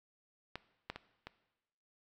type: clicks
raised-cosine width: 0.3 ms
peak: -24 / -22 / -27 / -28 dBFS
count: 4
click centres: 0.556 / 0.9 / 0.96 / 1.27 s
effects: noise-tail reverb RT60 1.0 s tail -17 dB re dry